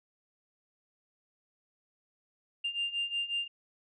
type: beating tone pair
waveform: sine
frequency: 2794 / 2799.5 Hz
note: F7 / F7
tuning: 0 / +4 cents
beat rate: 5.5 Hz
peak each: -35 / -32 dBFS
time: 2.64-3.48 s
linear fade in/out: 10 ms
effects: tanh soft clip ceiling -25 dBFS